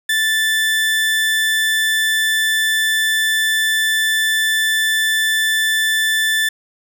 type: tone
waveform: 30% pulse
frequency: 1760 Hz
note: A6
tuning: in tune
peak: -12 dBFS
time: 0.09-6.49 s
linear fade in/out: 5 ms
effects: none